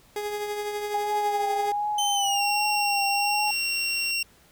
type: tone with tremolo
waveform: 30% pulse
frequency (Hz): 415.3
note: G#4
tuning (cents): 0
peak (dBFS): -24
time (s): 0.16-1.72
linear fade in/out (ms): 2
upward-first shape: triangle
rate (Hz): 12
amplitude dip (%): 45
type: tone with vibrato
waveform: sine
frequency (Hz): 817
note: G#5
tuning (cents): -29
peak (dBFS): -24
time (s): 0.94-3.51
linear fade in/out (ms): 5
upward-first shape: triangle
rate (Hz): 1.3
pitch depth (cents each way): 50
type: tone with pitch glide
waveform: 25% pulse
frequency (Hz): 3080 to 2744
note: G7 to F7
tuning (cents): -31 to -31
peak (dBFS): -21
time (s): 1.98-4.23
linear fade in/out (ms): 5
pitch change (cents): -200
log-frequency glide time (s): 2.15-2.42
type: click train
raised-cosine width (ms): 0.2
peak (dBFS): -29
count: 55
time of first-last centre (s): 3.48-4.106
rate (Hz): 86.2
effects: pink hiss -57 dBFS RMS until 4.51 s